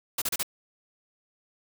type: noise bursts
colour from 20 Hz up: white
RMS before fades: -28 dBFS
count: 4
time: 0.18-0.431 s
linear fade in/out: 5 ms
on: 38 ms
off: 33 ms
effects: none